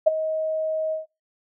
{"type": "tone with ADSR envelope", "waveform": "sine", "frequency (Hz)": 631, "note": "D#5", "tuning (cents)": 24, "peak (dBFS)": -9, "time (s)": [0.06, 1.06], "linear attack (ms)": 15, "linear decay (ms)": 14, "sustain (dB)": -14, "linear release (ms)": 140, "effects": ["noise-tail reverb RT60 0.2 s tail -18 dB re dry"]}